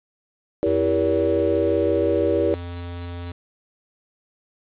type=chord; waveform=sine; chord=E diminished seventh; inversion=none; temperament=just; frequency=329.6 / 395.6 / 474.7 / 569.6 Hz; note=E4 / G4 / Bb4 / Db5; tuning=0 / +16 / +31 / +47 cents; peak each=-23 dBFS; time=0.63-2.54 s; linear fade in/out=0 ms
type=tone; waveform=square; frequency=87 Hz; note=F2; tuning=6 cents flat; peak=-30 dBFS; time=0.66-3.32 s; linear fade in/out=5 ms
effects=resampled to 8000 Hz + 8-bit